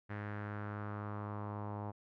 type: tone with low-pass filter sweep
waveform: sawtooth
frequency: 103.83 Hz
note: G#2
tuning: in tune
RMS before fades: -42 dBFS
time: 0.09-1.92 s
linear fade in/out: 20 ms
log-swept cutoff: 1800 to 900 Hz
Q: 3
effects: none